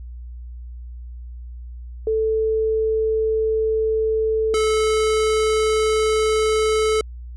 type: tone pair in turn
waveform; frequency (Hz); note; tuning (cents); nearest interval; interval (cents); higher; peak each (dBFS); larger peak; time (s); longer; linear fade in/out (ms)
sine / square; 440 / 434.9; A4 / A4; 0 / -20; unison; 20; first; -17; neither; 2.07-4.54 / 4.54-7.01; neither; 2
effects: added 60 Hz sine -32 dBFS peak until 7.36 s + resampled to 24000 Hz